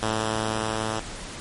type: tone with level ramp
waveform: 5% pulse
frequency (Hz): 110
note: A2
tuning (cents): 0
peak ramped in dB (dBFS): -12 to -15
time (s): 0.02-1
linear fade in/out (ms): 10
effects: pink hiss -37 dBFS RMS until 1.4 s + MP3 48 kbps